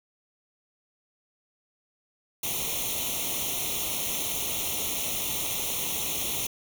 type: noise with comb filter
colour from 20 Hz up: white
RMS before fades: -30 dBFS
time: 2.43-6.47 s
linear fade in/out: 5 ms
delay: 0.31 ms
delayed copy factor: +0.9
effects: none